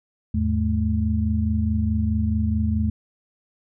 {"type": "tone cluster", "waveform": "sine", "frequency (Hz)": [80, 104.7, 216.1], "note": ["D#2", "G#2", "A3"], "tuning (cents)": [49, 15, -31], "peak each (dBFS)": [-22, -26, -23], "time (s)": [0.34, 2.9], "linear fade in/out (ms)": 5, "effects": []}